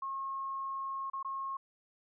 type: tone with dropouts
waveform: sine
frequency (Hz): 1082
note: C#6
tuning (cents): -42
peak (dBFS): -35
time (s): 0.02-1.57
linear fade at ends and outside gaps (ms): 5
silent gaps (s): 1.1-1.133 / 1.229-1.247
effects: none